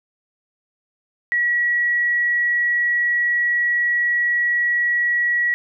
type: tone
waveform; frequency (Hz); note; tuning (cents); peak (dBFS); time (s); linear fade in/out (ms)
sine; 1924; B6; -46; -16; 1.32-5.54; 0
effects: none